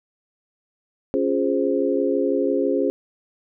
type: chord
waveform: sine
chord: Db major seventh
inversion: none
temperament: equal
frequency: 277.2 / 349.2 / 415.3 / 523.3 Hz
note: Db4 / F4 / Ab4 / C5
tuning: 0 / 0 / 0 / 0 cents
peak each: -23 / -25 / -23 / -24 dBFS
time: 1.14-2.9 s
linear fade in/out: 0 ms
effects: none